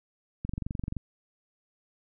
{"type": "click train", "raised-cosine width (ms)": 5, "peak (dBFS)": -20, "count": 13, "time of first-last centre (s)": [0.45, 0.967], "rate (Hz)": 23.2, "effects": []}